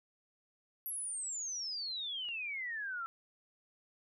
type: exponential sweep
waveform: sine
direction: down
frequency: 11710 to 1320 Hz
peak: -37 dBFS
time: 0.86-3.06 s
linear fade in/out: 0 ms
type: clicks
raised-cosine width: 0.3 ms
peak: -48 / -40 dBFS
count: 2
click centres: 2.251 / 2.288 s
effects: none